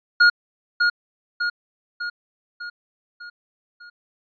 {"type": "tone with echo", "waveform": "square", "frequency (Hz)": 1431, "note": "F6", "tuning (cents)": 42, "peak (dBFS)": -11, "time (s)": [0.2, 0.3], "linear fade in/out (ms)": 10, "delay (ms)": 600, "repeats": 6, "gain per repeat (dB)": -5, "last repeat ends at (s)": 3.9, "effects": ["resampled to 11025 Hz"]}